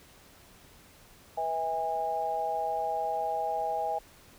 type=tone cluster; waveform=sine; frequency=490.2 / 648 / 815 Hz; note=B4 / E5 / G#5; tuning=-13 / -30 / -33 cents; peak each=-38 / -33 / -30 dBFS; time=1.37-3.99 s; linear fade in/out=10 ms; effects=pink hiss -56 dBFS RMS until 4.38 s